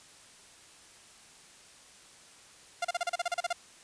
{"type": "tone bursts", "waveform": "sawtooth", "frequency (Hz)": 698.5, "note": "F5", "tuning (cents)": 0, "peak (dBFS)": -24, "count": 12, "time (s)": [2.82, 3.529], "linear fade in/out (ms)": 5, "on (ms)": 27, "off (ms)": 35, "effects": ["white hiss -55 dBFS RMS until 3.83 s", "resampled to 22050 Hz"]}